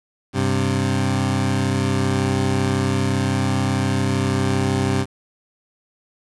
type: tone pair together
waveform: 20% pulse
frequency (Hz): 98 / 130.81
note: G2 / C3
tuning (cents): 0 / 0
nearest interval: perfect fourth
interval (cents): 500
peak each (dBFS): -16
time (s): 0.33-5.06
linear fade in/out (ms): 50
effects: resampled to 22050 Hz + 7-bit